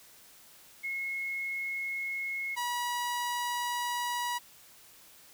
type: tone pair in turn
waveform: sine / sawtooth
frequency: 2170 / 967.7 Hz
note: C#7 / B5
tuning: -37 / -36 cents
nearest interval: octave + major second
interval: 1399 cents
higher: first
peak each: -32 / -27 dBFS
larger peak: second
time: 0.83-2.56 / 2.56-4.39 s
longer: second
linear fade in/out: 20 ms
effects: white hiss -56 dBFS RMS until 5.33 s

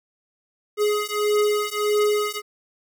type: beating tone pair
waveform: square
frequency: 417.7 / 419.3 Hz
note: G#4 / G#4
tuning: +10 / +17 cents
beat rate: 1.6 Hz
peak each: -23 dBFS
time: 0.77-2.42 s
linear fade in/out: 50 ms
effects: none

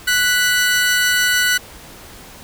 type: tone pair together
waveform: sawtooth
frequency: 1480 / 1975.5 Hz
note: F#6 / B6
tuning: 0 / 0 cents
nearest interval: perfect fourth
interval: 500 cents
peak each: -11 / -17 dBFS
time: 0.07-1.58 s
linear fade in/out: 10 ms
effects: pink hiss -39 dBFS RMS until 2.43 s

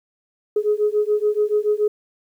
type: beating tone pair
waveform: sine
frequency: 417 / 424 Hz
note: G#4 / G#4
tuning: +7 / +36 cents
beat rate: 7 Hz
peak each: -19 dBFS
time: 0.56-1.88 s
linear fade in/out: 5 ms
effects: tanh soft clip ceiling -9 dBFS + 9-bit

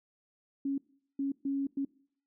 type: tone bursts at uneven times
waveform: sine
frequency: 276 Hz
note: C#4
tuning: 7 cents flat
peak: -29 dBFS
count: 4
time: 0.65-0.78 / 1.19-1.32 / 1.45-1.67 / 1.77-1.85 s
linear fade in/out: 5 ms
effects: noise-tail reverb RT60 0.6 s tail -22 dB re dry

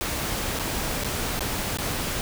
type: noise with dropouts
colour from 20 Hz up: pink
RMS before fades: -28 dBFS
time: 0.01-2.21 s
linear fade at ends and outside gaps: 0 ms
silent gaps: 0.59-0.596 / 1.037-1.045 / 1.393-1.407 / 1.772-1.786 s
effects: none

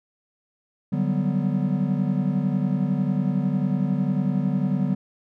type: chord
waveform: triangle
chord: G major seventh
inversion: second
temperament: equal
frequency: 146.83 / 185 / 196 / 246.9 Hz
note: D3 / F#3 / G3 / B3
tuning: 0 / 0 / 0 / 0 cents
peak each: -24 / -23 / -24 / -26 dBFS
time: 0.92-4.95 s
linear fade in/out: 10 ms
effects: none

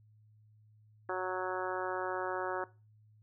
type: harmonic tone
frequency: 184.7 Hz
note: F#3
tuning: 3 cents flat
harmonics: 2 / 3 / 4 / 5 / 6 / 7 / 8 / 9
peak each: -38 / -40 / -41 / -42 / -43 / -43 / -44 / -45 dBFS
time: 1.09-2.64 s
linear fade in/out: 2 ms
effects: noise-tail reverb RT60 0.3 s tail -19 dB re dry + added 107 Hz sine -60 dBFS peak until 3.22 s

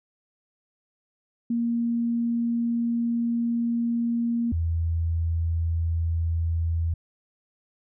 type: tone pair in turn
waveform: sine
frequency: 234.4 / 82.87 Hz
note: A#3 / E2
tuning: +10 / +10 cents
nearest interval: octave + tritone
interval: 1800 cents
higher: first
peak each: -22 dBFS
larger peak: neither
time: 1.5-4.52 / 4.52-6.94 s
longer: first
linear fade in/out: 5 ms
effects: none

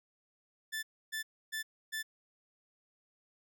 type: tone bursts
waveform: sawtooth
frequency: 1757 Hz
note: A6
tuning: 3 cents flat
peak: -32 dBFS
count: 4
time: 0.72-2.03 s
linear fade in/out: 20 ms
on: 110 ms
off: 290 ms
effects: none

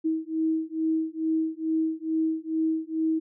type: beating tone pair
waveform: sine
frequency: 318.6 / 320.9 Hz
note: D#4 / E4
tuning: +41 / -46 cents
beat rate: 2.3 Hz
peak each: -27 dBFS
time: 0.04-3.2 s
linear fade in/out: 20 ms
effects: none

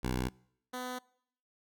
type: tone pair in turn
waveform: 10% pulse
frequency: 62.8 / 251.2 Hz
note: B1 / B3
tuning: +30 / +30 cents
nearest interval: 2 octaves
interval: 2400 cents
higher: second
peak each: -23 / -29 dBFS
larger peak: first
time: 0.03-0.29 / 0.73-0.99 s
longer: neither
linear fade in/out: 10 ms
effects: noise-tail reverb RT60 0.7 s tail -25 dB re dry

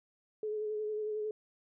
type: tone with vibrato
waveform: sine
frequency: 426.5 Hz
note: G#4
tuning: 46 cents sharp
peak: -33 dBFS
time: 0.43-1.31 s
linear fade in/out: 2 ms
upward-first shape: sine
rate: 11 Hz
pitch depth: 25 cents each way
effects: none

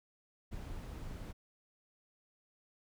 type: noise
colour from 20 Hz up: brown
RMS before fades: -44 dBFS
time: 0.51-1.33 s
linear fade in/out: 20 ms
effects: none

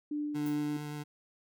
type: tone with tremolo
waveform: sine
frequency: 296.3 Hz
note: D4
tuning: 15 cents sharp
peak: -31 dBFS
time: 0.11-0.77 s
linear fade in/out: 5 ms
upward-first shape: sine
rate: 3 Hz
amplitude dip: 30%
type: tone with vibrato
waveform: 25% pulse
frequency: 148.4 Hz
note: D3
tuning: 18 cents sharp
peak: -34 dBFS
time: 0.34-1.04 s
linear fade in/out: 20 ms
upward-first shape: sine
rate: 8.7 Hz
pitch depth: 10 cents each way
type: noise with exponential decay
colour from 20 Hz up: violet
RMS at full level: -45 dBFS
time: 0.46-0.64 s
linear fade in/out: 1 ms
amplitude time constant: 38 ms
effects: none

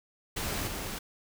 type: noise with level steps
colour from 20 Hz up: pink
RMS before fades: -33 / -37 dBFS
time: 0.36-0.99 s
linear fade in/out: 10 ms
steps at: 0.67 s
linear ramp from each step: 5 ms
effects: none

